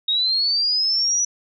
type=linear sweep; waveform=sine; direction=up; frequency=3729 to 5920 Hz; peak=-17 dBFS; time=0.08-1.25 s; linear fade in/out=5 ms; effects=none